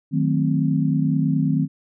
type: chord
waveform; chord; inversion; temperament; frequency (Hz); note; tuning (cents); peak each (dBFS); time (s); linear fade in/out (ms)
sine; D# diminished seventh; none; equal; 155.56 / 185 / 220 / 261.6; D#3 / F#3 / A3 / C4; 0 / 0 / 0 / 0; -20 / -25 / -26 / -22; 0.11-1.68; 50
effects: none